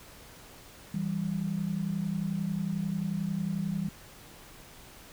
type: tone pair together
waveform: sine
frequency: 164.81 / 195.99 Hz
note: E3 / G3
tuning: 0 / 0 cents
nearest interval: minor third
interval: 300 cents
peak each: -32 / -31 dBFS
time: 0.94-3.89 s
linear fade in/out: 5 ms
effects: pink hiss -51 dBFS RMS until 5.12 s